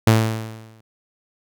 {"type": "tone with exponential decay", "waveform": "sawtooth", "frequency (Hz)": 111.1, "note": "A2", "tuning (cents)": 17, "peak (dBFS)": -6, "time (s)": [0.07, 0.81], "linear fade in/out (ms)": 5, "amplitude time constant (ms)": 160, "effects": []}